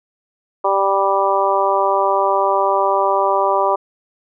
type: harmonic tone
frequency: 196 Hz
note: G3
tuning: in tune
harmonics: 2 / 3 / 4 / 5 / 6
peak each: -21 / -19 / -20 / -18 / -21 dBFS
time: 0.64-3.76 s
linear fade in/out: 10 ms
effects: none